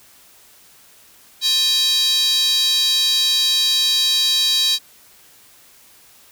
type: tone with high-pass filter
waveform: square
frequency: 353.7 Hz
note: F4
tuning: 22 cents sharp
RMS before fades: -17 dBFS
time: 1.41-4.79 s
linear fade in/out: 50 ms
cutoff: 4000 Hz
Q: 6.4
effects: white hiss -49 dBFS RMS until 6.31 s